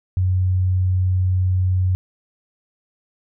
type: tone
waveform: sine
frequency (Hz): 92.3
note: F#2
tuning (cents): -4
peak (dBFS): -15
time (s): 0.17-1.95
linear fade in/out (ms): 0
effects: none